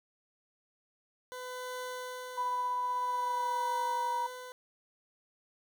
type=tone with tremolo; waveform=20% pulse; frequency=503 Hz; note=B4; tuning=32 cents sharp; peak=-32 dBFS; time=1.32-4.52 s; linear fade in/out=0 ms; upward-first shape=triangle; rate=0.51 Hz; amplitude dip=75%
type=tone with pitch glide; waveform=sine; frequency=990 to 954.1 Hz; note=B5 to A#5; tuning=+4 to +40 cents; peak=-30 dBFS; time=2.37-4.27 s; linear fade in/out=10 ms; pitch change=-64 cents; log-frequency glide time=3.06-3.77 s
effects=none